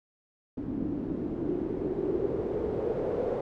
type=noise with low-pass filter sweep; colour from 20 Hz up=white; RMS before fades=-31 dBFS; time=0.57-3.41 s; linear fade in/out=5 ms; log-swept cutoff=270 to 510 Hz; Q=5.1; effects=none